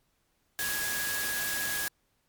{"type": "tone in noise", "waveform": "sine", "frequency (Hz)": 1661.2, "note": "G#6", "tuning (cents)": 0, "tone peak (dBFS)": -33, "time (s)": [0.59, 1.88], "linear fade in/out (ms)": 0, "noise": "white", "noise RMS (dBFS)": -33, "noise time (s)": [0.59, 1.88], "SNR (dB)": -3, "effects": ["pink hiss -73 dBFS RMS until 2.28 s", "MP3 96 kbps"]}